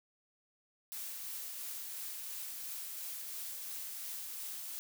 blue noise with tremolo, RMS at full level -42 dBFS, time 0.92-4.79 s, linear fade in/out 0 ms, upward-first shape triangle, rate 2.9 Hz, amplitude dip 25%, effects none

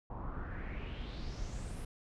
brown noise with low-pass filter sweep, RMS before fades -41 dBFS, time 0.1-1.85 s, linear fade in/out 5 ms, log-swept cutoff 900 to 11000 Hz, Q 3.8, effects none

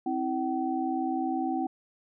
sine tone cluster, 264.5 / 324.6 / 762 Hz, C4 / E4 / G5, +19 / -27 / -49 cents, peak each -31 dBFS, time 0.06-1.67 s, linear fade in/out 5 ms, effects none

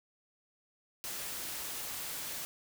white noise, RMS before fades -40 dBFS, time 1.04-2.45 s, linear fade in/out 0 ms, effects none

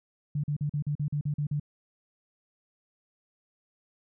sine tone bursts, 146.83 Hz, D3, in tune, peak -26 dBFS, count 10, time 0.35-1.598 s, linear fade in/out 5 ms, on 87 ms, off 42 ms, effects none

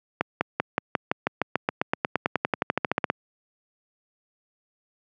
accelerating click train, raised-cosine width 0.5 ms, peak -6 dBFS, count 26, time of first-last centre 0.21-3.1 s, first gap 200 ms, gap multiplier 0.95, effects high-pass 150 Hz 12 dB/octave

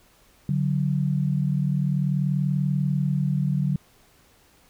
sine tone pair together, 144.53 / 185 Hz, D3 / F#3, -27 / 0 cents, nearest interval major third, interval 427 cents, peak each -22 / -25 dBFS, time 0.49-3.76 s, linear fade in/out 2 ms, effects pink hiss -58 dBFS RMS until 4.69 s

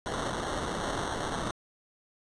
blue noise with sample-and-hold, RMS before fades -33 dBFS, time 0.06-1.51 s, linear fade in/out 0 ms, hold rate 2450 Hz, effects resampled to 22050 Hz

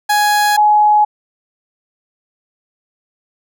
30% pulse / sine tone pair in turn, 833 / 841.7 Hz, G#5 / G#5, +5 / +23 cents, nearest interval unison, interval 18 cents, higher second, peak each -8 / -7 dBFS, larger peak second, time 0.09-0.57 / 0.57-1.05 s, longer neither, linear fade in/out 10 ms, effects none

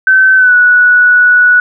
sine tone with pitch glide, 1534 to 1471.5 Hz, G6 to F#6, -38 to -10 cents, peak -3 dBFS, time 0.07-1.6 s, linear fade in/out 2 ms, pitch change -72 cents, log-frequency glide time 0.36-0.54 s, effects none

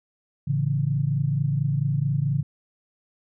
sine tone cluster, 111.6 / 141.2 / 165.6 Hz, A2 / C#3 / E3, +25 / +32 / +8 cents, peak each -28 / -22 / -29 dBFS, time 0.47-2.43 s, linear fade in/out 10 ms, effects none

